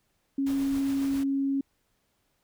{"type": "tone", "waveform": "sine", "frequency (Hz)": 274.4, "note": "C#4", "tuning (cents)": -17, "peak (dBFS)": -24, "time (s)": [0.38, 1.61], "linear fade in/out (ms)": 5}
{"type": "noise with tremolo", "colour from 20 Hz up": "pink", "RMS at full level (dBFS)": -42, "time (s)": [0.46, 1.24], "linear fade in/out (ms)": 10, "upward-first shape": "sine", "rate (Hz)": 7.4, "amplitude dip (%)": 30}
{"effects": ["pink hiss -73 dBFS RMS until 2.43 s"]}